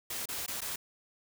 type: noise with dropouts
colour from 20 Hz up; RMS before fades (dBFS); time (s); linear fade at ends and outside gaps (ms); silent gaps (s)
white; -37; 0.1-0.76; 5; 0.257-0.287 / 0.463-0.479 / 0.607-0.616
effects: none